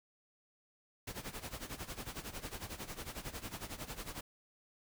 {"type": "noise with tremolo", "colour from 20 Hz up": "pink", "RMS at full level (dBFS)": -42, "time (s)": [1.07, 4.21], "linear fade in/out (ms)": 5, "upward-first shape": "sine", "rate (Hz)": 11, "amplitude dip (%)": 80, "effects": []}